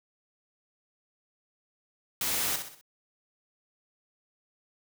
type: noise with echo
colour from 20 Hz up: white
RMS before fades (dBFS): -30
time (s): 2.21-2.56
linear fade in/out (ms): 2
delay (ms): 63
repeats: 4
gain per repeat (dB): -7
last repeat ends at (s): 2.812
effects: none